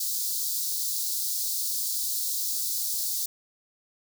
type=high-pass noise; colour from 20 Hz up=white; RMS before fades=-29 dBFS; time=0-3.26 s; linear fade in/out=5 ms; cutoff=4000 Hz; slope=48 dB/octave; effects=none